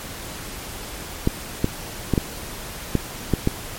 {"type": "clicks", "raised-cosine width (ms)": 3, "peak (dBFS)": -4, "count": 7, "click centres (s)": [1.274, 1.644, 2.137, 2.178, 2.953, 3.337, 3.474], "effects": ["pink hiss -34 dBFS RMS until 3.78 s", "MP3 64 kbps"]}